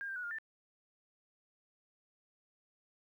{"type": "tone with pitch steps", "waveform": "sine", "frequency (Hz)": [1612, 1576, 1468, 1412, 1779], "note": ["G6", "G6", "F#6", "F6", "A6"], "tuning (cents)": [48, 9, -14, 19, 19], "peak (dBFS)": -38, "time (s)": [0.01, 0.385], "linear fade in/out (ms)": 0, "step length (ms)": 75, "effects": ["12-bit"]}